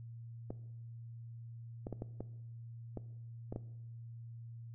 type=clicks; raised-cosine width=2 ms; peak=-27 dBFS; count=8; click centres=0.505 / 1.869 / 1.927 / 2.021 / 2.206 / 2.973 / 3.525 / 3.561 s; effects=noise-tail reverb RT60 0.9 s tail -17 dB re dry + added 116 Hz sine -46 dBFS peak until 4.74 s